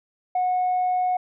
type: tone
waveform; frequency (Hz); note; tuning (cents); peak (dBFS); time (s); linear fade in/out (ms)
sine; 731; F#5; -21; -18; 0.35-1.17; 5
effects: tanh soft clip ceiling -17 dBFS